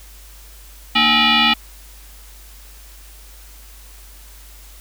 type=tone with frequency modulation; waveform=sine; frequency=230 Hz; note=A#3; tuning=23 cents flat; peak=-11 dBFS; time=0.95-1.54 s; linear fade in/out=10 ms; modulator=533 Hz; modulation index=6.6; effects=added 50 Hz sine -40 dBFS peak until 4.8 s + white hiss -45 dBFS RMS until 4.8 s